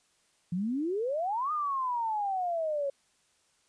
sine exponential two-way sweep, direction up then down, 167.4 to 1244.5 to 547 Hz, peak -28 dBFS, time 0.52-2.9 s, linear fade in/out 5 ms, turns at 1.52 s, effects white hiss -69 dBFS RMS until 3.68 s + resampled to 22050 Hz

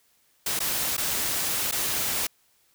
white noise with dropouts, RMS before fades -27 dBFS, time 0.46-2.27 s, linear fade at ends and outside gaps 5 ms, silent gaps 0.592-0.602 / 0.968-0.978 / 1.713-1.722 s, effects white hiss -65 dBFS RMS until 2.74 s

